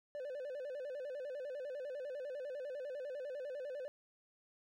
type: tone with vibrato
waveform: triangle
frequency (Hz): 546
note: C#5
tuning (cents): -26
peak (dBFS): -39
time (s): 0.15-3.88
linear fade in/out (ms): 0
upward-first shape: square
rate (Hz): 10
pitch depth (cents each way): 120
effects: none